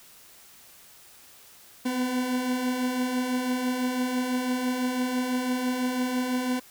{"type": "beating tone pair", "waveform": "40% pulse", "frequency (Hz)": [246.9, 252.9], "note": ["B3", "B3"], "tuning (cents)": [0, 41], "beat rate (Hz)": 6, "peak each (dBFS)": [-33, -25], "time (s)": [1.85, 6.6], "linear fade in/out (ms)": 10, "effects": ["white hiss -52 dBFS RMS until 6.7 s"]}